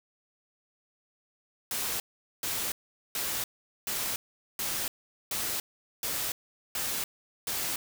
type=noise bursts; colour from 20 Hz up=white; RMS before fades=-32 dBFS; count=9; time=1.71-7.76 s; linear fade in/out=2 ms; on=290 ms; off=430 ms; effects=none